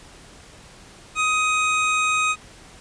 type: tone pair together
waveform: square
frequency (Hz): 1254 / 2508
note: D#6 / D#7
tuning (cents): +13 / +13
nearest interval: octave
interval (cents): 1200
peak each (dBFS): -22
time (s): 1.15-2.36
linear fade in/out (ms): 50
effects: pink hiss -46 dBFS RMS until 2.8 s + resampled to 22050 Hz